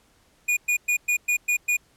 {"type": "tone bursts", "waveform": "square", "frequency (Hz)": 2447, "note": "D#7", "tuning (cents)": -29, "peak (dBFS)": -20, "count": 7, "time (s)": [0.48, 1.77], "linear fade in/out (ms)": 10, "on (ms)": 90, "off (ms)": 110, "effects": ["pink hiss -61 dBFS RMS until 1.96 s", "low-pass 12000 Hz 12 dB/octave"]}